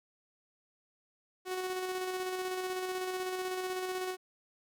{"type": "tone with tremolo", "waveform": "sawtooth", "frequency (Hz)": 370, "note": "F#4", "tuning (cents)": 0, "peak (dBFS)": -29, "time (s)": [1.45, 4.17], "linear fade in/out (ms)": 50, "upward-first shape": "square", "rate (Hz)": 16, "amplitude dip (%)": 30, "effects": []}